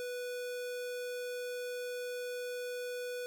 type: tone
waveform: square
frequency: 493 Hz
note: B4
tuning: 3 cents flat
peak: -38 dBFS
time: 0-3.26 s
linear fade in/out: 0 ms
effects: none